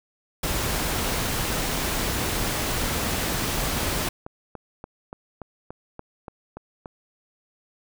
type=noise; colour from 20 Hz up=pink; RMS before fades=-26 dBFS; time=0.43-4.09 s; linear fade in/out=5 ms
type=click train; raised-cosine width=1 ms; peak=-22 dBFS; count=13; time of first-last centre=3.4-6.858 s; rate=3.47 Hz
effects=none